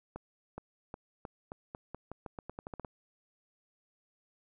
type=accelerating click train; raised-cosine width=1 ms; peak=-27 dBFS; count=16; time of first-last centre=0.16-2.848 s; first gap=420 ms; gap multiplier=0.86; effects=none